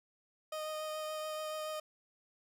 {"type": "tone with vibrato", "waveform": "30% pulse", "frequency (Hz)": 619, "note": "D#5", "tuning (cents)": -9, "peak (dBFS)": -35, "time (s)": [0.52, 1.8], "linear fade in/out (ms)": 5, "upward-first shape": "triangle", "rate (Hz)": 7, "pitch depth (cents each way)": 13, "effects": []}